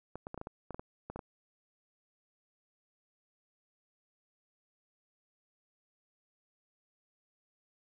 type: clicks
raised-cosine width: 1 ms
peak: -27 dBFS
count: 12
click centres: 0.156 / 0.269 / 0.344 / 0.377 / 0.414 / 0.471 / 0.707 / 0.745 / 0.795 / 1.1 / 1.16 / 1.192 s
effects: none